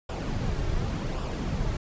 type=noise with flanger; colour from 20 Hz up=brown; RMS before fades=-29 dBFS; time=0.09-1.77 s; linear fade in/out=5 ms; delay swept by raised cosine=0.47 to 4.17 ms; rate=0.89 Hz; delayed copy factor=-0.5; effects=resampled to 16000 Hz